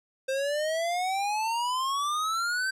square exponential sweep, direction up, 523.3 to 1568 Hz, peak -27 dBFS, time 0.28-2.71 s, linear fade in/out 10 ms, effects low-pass 10000 Hz 12 dB/octave

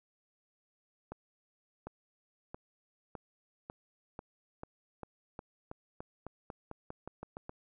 accelerating click train, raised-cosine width 1 ms, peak -28 dBFS, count 19, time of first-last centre 1.12-7.494 s, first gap 750 ms, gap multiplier 0.9, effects none

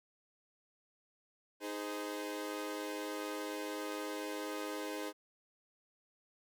sawtooth chord, Ab major, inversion second, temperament equal with one note detuned, 311.1 / 415.3 / 515.2 Hz, Eb4 / Ab4 / C5, 0 / 0 / -27 cents, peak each -38 / -40 / -40 dBFS, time 1.6-5.13 s, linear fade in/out 50 ms, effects none

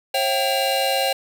square tone cluster, 539 / 675 / 773 / 2814 / 4109 Hz, C#5 / E5 / G5 / F7 / C8, -49 / +41 / -24 / +12 / -32 cents, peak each -24 / -29 / -24 / -27 / -29 dBFS, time 0.14-1.13 s, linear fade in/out 5 ms, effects none

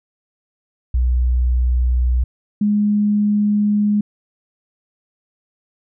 sine tone pair in turn, 61.74 / 207.7 Hz, B1 / G#3, 0 / 0 cents, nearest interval octave + major sixth, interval 2100 cents, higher second, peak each -13 / -13 dBFS, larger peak neither, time 0.94-2.24 / 2.61-4.01 s, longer second, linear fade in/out 5 ms, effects none

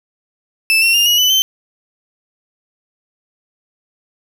35% pulse tone with pitch steps, 2637 / 2722 / 2810 / 2901 / 2994 / 3091 Hz, E7 / F7 / F7 / F#7 / F#7 / G7, 0 / -45 / +10 / -35 / +20 / -25 cents, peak -8 dBFS, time 0.7-1.42 s, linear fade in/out 0 ms, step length 120 ms, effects none

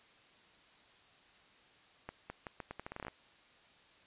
accelerating click train, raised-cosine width 0.5 ms, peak -27 dBFS, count 14, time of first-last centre 2.09-3.082 s, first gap 210 ms, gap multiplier 0.8, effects white hiss -63 dBFS RMS until 4.06 s + resampled to 8000 Hz

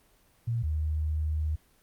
sine tone pair in turn, 116.54 / 77.15 Hz, A#2 / D#2, 0 / -14 cents, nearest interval perfect fifth, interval 714 cents, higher first, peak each -26 dBFS, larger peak neither, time 0.47-0.63 / 0.63-1.56 s, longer second, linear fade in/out 10 ms, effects pink hiss -64 dBFS RMS until 1.82 s + Opus 24 kbps

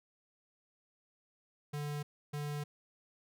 square tone bursts at uneven times, 146.83 Hz, D3, in tune, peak -37 dBFS, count 2, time 1.73-2.03 / 2.33-2.64 s, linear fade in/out 10 ms, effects none

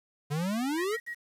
square exponential sweep, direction up, 140.6 to 466.5 Hz, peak -29 dBFS, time 0.3-0.97 s, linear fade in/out 20 ms
sine tone bursts, 1900 Hz, A#6, 33 cents sharp, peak -34 dBFS, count 3, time 0.77-1.148 s, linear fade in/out 20 ms, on 86 ms, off 60 ms
effects resampled to 32000 Hz + 9-bit

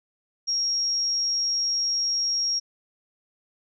sine tone, 5590 Hz, F8, 1 cent sharp, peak -22 dBFS, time 0.47-2.6 s, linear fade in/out 20 ms, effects none

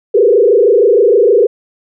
sine tone with frequency modulation, 440 Hz, A4, in tune, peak -5 dBFS, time 0.14-1.47 s, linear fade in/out 10 ms, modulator 26.4 Hz, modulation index 2.2, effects none

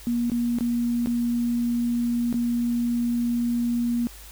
sine tone with dropouts, 238.1 Hz, A#3, 37 cents sharp, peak -21 dBFS, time 0.07-4.07 s, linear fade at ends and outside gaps 0 ms, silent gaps 0.299-0.318 / 0.586-0.608 / 1.06-1.072 / 2.327-2.342 s, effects added 52 Hz sine -44 dBFS peak until 4.31 s + white hiss -46 dBFS RMS until 4.31 s

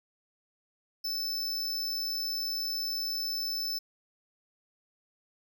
square tone, 5274 Hz, E8, in tune, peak -31 dBFS, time 1.04-3.79 s, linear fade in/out 10 ms, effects none

